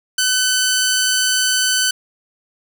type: tone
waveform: 10% pulse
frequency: 1511 Hz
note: F#6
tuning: 36 cents sharp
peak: -6 dBFS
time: 0.18-1.91 s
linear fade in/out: 5 ms
effects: none